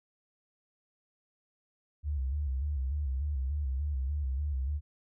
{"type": "tone with vibrato", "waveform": "sine", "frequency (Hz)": 69.6, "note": "C#2", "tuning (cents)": 8, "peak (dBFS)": -29, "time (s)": [2.03, 4.81], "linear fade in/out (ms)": 50, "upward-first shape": "square", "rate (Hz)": 3.4, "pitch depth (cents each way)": 100, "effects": []}